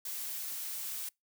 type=noise; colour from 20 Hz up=blue; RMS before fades=-39 dBFS; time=0.05-1.09 s; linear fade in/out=5 ms; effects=noise-tail reverb RT60 0.2 s tail -26 dB re dry